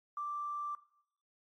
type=tone with tanh clipping; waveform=triangle; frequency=1174.7 Hz; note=D6; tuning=in tune; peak=-36 dBFS; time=0.17-0.75 s; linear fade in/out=2 ms; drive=3 dB; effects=noise-tail reverb RT60 0.7 s tail -18 dB re dry + AAC 48 kbps